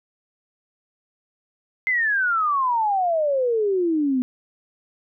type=exponential sweep; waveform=sine; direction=down; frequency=2093 to 246.9 Hz; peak=-18 dBFS; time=1.87-4.22 s; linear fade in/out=0 ms; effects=none